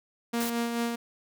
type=tone with tremolo; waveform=sawtooth; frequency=234.6 Hz; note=A#3; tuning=11 cents sharp; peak=-22 dBFS; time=0.33-0.96 s; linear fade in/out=10 ms; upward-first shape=sine; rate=4.6 Hz; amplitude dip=40%
type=noise; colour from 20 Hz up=white; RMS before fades=-35 dBFS; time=0.4-0.5 s; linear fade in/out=5 ms
effects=none